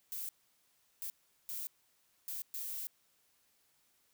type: noise bursts at uneven times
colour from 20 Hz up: violet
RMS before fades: -41 dBFS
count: 5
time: 0.12-0.29 / 1.02-1.1 / 1.49-1.67 / 2.28-2.42 / 2.54-2.87 s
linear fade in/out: 0 ms
effects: white hiss -73 dBFS RMS until 4.13 s